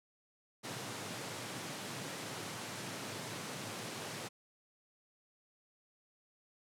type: high-pass noise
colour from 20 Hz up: pink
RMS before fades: -43 dBFS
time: 0.63-4.29 s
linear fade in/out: 20 ms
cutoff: 100 Hz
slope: 96 dB/octave
effects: low-pass 10000 Hz 12 dB/octave